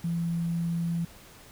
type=tone with sample-and-hold; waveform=sine; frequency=168.8 Hz; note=E3; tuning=41 cents sharp; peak=-26 dBFS; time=0.04-1.05 s; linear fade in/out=5 ms; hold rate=11025 Hz; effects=pink hiss -51 dBFS RMS until 1.51 s